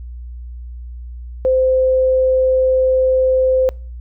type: tone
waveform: sine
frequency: 518 Hz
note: C5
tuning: 17 cents flat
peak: -11 dBFS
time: 1.45-3.69 s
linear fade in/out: 0 ms
effects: noise-tail reverb RT60 0.4 s tail -26 dB re dry + added 60 Hz sine -28 dBFS peak until 4 s